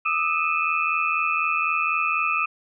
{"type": "tone cluster", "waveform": "sine", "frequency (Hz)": [1210, 1294, 2466, 2627], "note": ["D#6", "E6", "D#7", "E7"], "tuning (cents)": [-49, -32, -16, -7], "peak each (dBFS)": -26, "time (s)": [0.05, 2.46], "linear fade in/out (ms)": 10, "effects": []}